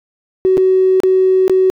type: tone with dropouts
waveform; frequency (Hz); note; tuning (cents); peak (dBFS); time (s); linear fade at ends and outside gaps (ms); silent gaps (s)
triangle; 375.5; F#4; +26; -4; 0.45-1.7; 0; 0.571-0.578 / 1.002-1.035 / 1.48-1.497
effects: tanh soft clip ceiling -6 dBFS